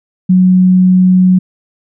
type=tone; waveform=sine; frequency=184.1 Hz; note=F#3; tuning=8 cents flat; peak=-4 dBFS; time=0.29-1.39 s; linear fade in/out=10 ms; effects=none